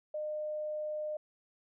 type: tone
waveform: sine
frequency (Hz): 608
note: D#5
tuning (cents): -40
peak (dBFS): -34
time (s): 0.14-1.17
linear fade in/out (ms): 5
effects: none